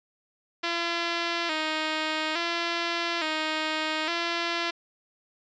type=tone with vibrato; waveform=5% pulse; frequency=325.8 Hz; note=E4; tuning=20 cents flat; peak=-15 dBFS; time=0.63-4.71 s; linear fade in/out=10 ms; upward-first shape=square; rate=0.58 Hz; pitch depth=75 cents each way; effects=resampled to 16000 Hz